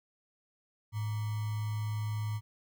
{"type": "tone with sample-and-hold", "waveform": "sine", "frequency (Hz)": 106.9, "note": "A2", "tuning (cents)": -49, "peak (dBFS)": -31, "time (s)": [0.92, 2.41], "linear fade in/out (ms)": 50, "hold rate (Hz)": 1050, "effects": []}